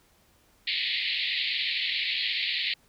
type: band-pass noise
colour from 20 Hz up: white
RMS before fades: -29 dBFS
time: 0.67-2.74 s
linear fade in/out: 5 ms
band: 1900 to 4400 Hz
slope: 96 dB/octave
effects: pink hiss -63 dBFS RMS until 2.88 s